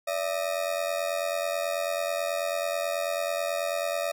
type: ring-modulated tone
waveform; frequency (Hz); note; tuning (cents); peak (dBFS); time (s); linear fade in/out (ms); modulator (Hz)
40% pulse; 622; D#5; -1; -23; 0.07-4.12; 10; 44.6
effects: none